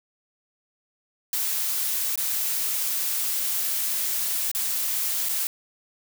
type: noise with dropouts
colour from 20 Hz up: blue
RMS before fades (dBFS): -26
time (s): 1.33-5.47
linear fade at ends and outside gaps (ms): 1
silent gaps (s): 2.157-2.176 / 4.515-4.549 / 5.287-5.292
effects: none